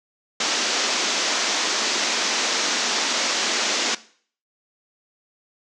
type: band-pass noise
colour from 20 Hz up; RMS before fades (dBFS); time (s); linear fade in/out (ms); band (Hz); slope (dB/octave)
white; -23; 0.4-3.95; 5; 210 to 6700; 48
effects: noise-tail reverb RT60 0.5 s tail -18 dB re dry